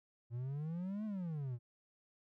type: exponential two-way sweep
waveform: triangle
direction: up then down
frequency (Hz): 115 to 220 to 115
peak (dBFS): -36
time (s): 0.3-1.59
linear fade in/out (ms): 50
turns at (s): 1.05
effects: none